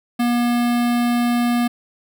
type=tone with notch filter; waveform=square; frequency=240 Hz; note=B3; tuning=49 cents flat; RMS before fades=-18 dBFS; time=0.19-1.68 s; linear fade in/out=10 ms; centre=6500 Hz; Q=1.6; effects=none